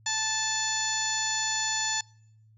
harmonic tone with a mistuned harmonic, 876 Hz, A5, 8 cents flat, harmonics 1 / 2 / 3 / 4 / 5 / 6 / 7 / 8, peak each -35 / -33 / -40 / -35 / -35 / -39 / -37 / -31 dBFS, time 0.06-2.01 s, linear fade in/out 5 ms, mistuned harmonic 7, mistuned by -47 cents, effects noise-tail reverb RT60 0.7 s tail -26 dB re dry + added 109 Hz sine -55 dBFS peak until 2.57 s

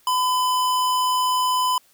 square tone, 1008 Hz, B5, 35 cents sharp, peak -19 dBFS, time 0.07-1.78 s, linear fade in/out 2 ms, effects white hiss -58 dBFS RMS until 1.93 s

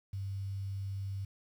sine tone with quantisation, 97.8 Hz, G2, 4 cents flat, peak -35 dBFS, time 0.13-1.25 s, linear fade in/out 5 ms, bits 10, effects none

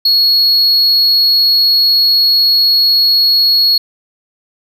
triangle tone, 4334 Hz, C#8, 40 cents flat, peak -6 dBFS, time 0.05-3.78 s, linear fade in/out 5 ms, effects none

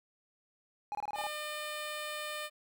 triangle tone bursts, 831 Hz, G#5, 1 cent sharp, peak -32 dBFS, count 7, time 0.92-1.267 s, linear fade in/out 0 ms, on 29 ms, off 24 ms
10% pulse tone, 603 Hz, D5, 46 cents sharp, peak -29 dBFS, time 1.14-2.5 s, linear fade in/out 50 ms
effects none

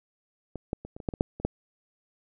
clicks, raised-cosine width 2 ms, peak -22 / -15 / -26 / -28 / -26 / -14 / -23 / -8 / -26 / -11 dBFS, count 10, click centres 0.557 / 0.731 / 0.85 / 0.965 / 1.002 / 1.088 / 1.138 / 1.209 / 1.4 / 1.45 s, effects none

